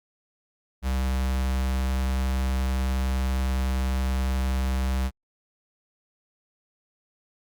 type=tone with notch filter; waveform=square; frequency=65.1 Hz; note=C2; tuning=8 cents flat; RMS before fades=-25 dBFS; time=0.82-5.11 s; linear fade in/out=50 ms; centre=380 Hz; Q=1.5; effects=Opus 48 kbps